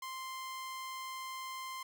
sawtooth tone, 1046 Hz, C6, 1 cent flat, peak -37 dBFS, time 0.02-1.83 s, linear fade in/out 5 ms, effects none

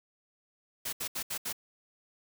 white noise bursts, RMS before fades -35 dBFS, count 5, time 0.85-1.529 s, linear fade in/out 10 ms, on 79 ms, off 71 ms, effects none

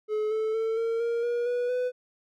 triangle tone with pitch steps, 427.9 / 437.4 / 447.1 / 457 / 467.2 / 477.5 / 488.1 / 499 Hz, A4 / A4 / A4 / A#4 / A#4 / A#4 / B4 / B4, -48 / -10 / +28 / -34 / +4 / +42 / -20 / +18 cents, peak -23 dBFS, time 0.08-1.92 s, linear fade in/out 50 ms, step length 230 ms, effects none

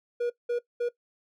triangle tone bursts at uneven times, 480 Hz, B4, 49 cents flat, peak -23 dBFS, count 3, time 0.2-0.3 / 0.49-0.59 / 0.8-0.89 s, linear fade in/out 10 ms, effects noise-tail reverb RT60 0.1 s tail -18 dB re dry

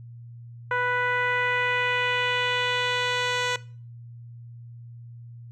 10% pulse tone with low-pass filter sweep, 493.9 Hz, B4, in tune, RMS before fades -25 dBFS, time 0.71-3.56 s, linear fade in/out 2 ms, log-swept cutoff 1500 to 5200 Hz, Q 1.9, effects noise-tail reverb RT60 0.4 s tail -20 dB re dry + added 118 Hz sine -40 dBFS peak until 5.51 s

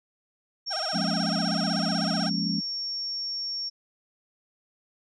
sine tone, 5500 Hz, F8, 27 cents flat, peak -29 dBFS, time 0.66-3.7 s, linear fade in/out 20 ms
30% pulse tone with vibrato, 706 Hz, F5, 19 cents sharp, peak -28 dBFS, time 0.7-2.3 s, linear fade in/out 20 ms, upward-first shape sine, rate 16 Hz, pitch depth 230 cents each way
sine chord, Bb minor seventh, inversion second, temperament equal, 174.61 / 207.7 / 233.1 / 277.2 Hz, F3 / Ab3 / Bb3 / Db4, 0 / 0 / 0 / 0 cents, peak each -30 / -30 / -34 / -34 dBFS, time 0.93-2.61 s, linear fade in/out 20 ms
effects resampled to 22050 Hz

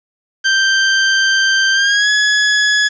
sawtooth tone with pitch glide, 1568 to 1690.3 Hz, G6 to G#6, 0 to +30 cents, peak -7 dBFS, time 0.44-2.89 s, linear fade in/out 20 ms, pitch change +130 cents, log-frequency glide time 1.73-2.1 s, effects resampled to 16000 Hz + 7-bit

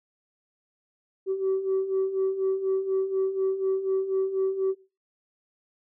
sine beating tone pair, 380 / 384.1 Hz, F#4 / G4, +46 / -35 cents, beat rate 4.1 Hz, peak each -28 / -23 dBFS, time 1.26-4.75 s, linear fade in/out 50 ms, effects noise-tail reverb RT60 0.3 s tail -18 dB re dry + tanh soft clip ceiling -19 dBFS

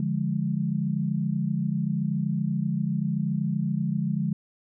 sine chord, D diminished, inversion none, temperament equal, 146.83 / 174.61 / 207.7 Hz, D3 / F3 / Ab3, 0 / 0 / 0 cents, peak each -28 dBFS, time 0-4.33 s, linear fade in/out 2 ms, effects none

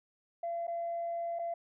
sine tone with dropouts, 681 Hz, F5, 44 cents flat, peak -32 dBFS, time 0.43-1.54 s, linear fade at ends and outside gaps 5 ms, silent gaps 0.67-0.678 / 1.389-1.393 s, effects tanh soft clip ceiling -29 dBFS

